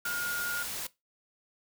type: tone in noise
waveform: sine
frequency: 1424 Hz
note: F6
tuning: 33 cents sharp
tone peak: -31 dBFS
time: 0.05-0.63 s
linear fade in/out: 5 ms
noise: white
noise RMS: -37 dBFS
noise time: 0.05-0.87 s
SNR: +3 dB
effects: noise-tail reverb RT60 0.2 s tail -19 dB re dry